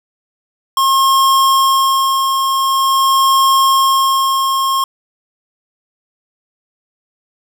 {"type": "tone with tremolo", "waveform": "square", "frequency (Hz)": 1075, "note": "C6", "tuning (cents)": 47, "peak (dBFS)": -9, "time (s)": [0.77, 4.84], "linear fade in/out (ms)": 2, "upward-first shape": "sine", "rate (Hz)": 0.46, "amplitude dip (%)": 40, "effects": []}